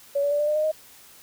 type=tone with pitch steps; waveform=sine; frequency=564 / 573.5 / 583.2 / 593.1 / 603.1 / 613.3 / 623.6 Hz; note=C#5 / D5 / D5 / D5 / D5 / D#5 / D#5; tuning=+30 / -41 / -12 / +17 / +46 / -25 / +4 cents; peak=-20 dBFS; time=0.15-0.717 s; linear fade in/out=10 ms; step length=81 ms; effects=white hiss -50 dBFS RMS until 1.22 s